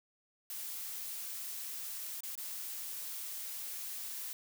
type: noise with dropouts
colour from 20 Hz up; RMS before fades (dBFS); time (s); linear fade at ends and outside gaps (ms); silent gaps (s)
blue; -42; 0.5-4.33; 1; 2.206-2.234 / 2.354-2.377
effects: none